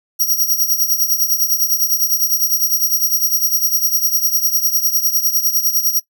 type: tone with tremolo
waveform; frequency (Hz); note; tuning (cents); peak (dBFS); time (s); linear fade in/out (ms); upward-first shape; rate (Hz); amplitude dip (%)
5% pulse; 5710; F8; +37; -5; 0.19-6; 20; triangle; 9.9; 80
effects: noise-tail reverb RT60 0.1 s tail -18 dB re dry